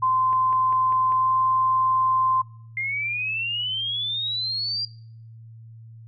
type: tone with pitch glide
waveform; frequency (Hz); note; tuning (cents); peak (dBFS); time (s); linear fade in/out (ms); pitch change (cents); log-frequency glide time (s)
sine; 1035 to 1041; C6 to C6; -19 to -9; -18; 0.02-2.42; 10; +10; 1.16-1.29
type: click train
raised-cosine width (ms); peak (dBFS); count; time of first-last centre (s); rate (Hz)
0.5; -26; 5; 0.33-1.122; 5.05
type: exponential sweep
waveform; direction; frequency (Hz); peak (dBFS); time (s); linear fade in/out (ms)
sine; up; 2093 to 4800; -24; 2.77-4.85; 2
effects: noise-tail reverb RT60 0.6 s tail -22 dB re dry + added 113 Hz sine -41 dBFS peak until 6.07 s